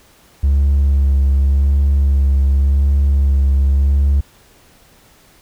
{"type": "tone with vibrato", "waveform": "triangle", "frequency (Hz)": 69.3, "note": "C#2", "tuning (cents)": 0, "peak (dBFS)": -7, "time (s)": [0.43, 4.21], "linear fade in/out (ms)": 10, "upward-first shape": "sine", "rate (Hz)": 0.89, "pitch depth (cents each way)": 23, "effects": ["tanh soft clip ceiling -5 dBFS", "pink hiss -49 dBFS RMS until 5.41 s"]}